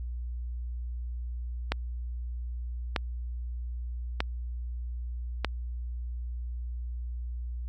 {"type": "click train", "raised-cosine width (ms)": 0.3, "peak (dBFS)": -10, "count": 4, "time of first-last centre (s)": [1.72, 5.447], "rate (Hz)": 0.805, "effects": ["added 60 Hz sine -32 dBFS peak until 7.68 s", "MP3 64 kbps"]}